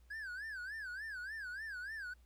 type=tone with vibrato; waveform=triangle; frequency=1615 Hz; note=G#6; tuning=49 cents flat; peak=-40 dBFS; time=0.1-2.14 s; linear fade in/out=10 ms; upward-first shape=sine; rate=3.4 Hz; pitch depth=190 cents each way; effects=added 60 Hz sine -61 dBFS peak until 2.25 s + pink hiss -75 dBFS RMS until 2.25 s